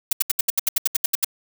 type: noise bursts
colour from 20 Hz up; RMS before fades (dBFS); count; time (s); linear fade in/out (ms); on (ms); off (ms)
blue; -18; 13; 0.11-1.246; 5; 20; 73
effects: none